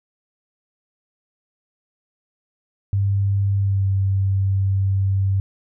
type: tone with pitch glide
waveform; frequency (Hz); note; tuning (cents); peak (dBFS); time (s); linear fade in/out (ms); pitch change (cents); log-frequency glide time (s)
sine; 99.2 to 97.1; G2 to G2; +21 to -16; -16; 2.93-5.4; 0; -37; 3.59-3.86
effects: none